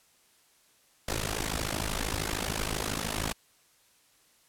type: noise with amplitude modulation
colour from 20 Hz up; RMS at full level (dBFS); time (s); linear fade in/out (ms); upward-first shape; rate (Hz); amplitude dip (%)
pink; -28; 1.08-3.33; 5; sine; 52.9; 90
effects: white hiss -64 dBFS RMS until 4.48 s + low-pass 12000 Hz 12 dB/octave